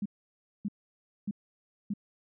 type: tone bursts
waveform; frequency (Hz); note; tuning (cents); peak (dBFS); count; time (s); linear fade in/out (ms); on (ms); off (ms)
sine; 204.1; G#3; -30; -29; 4; 0.02-1.938; 5; 37; 590
effects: none